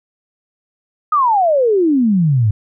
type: exponential sweep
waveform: sine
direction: down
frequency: 1271 to 100 Hz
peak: -10 dBFS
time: 1.12-2.51 s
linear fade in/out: 5 ms
effects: none